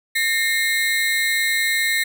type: ring-modulated tone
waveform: 35% pulse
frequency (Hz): 1975.5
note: B6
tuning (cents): 0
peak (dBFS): -13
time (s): 0.15-2.04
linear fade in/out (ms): 10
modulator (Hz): 150
effects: none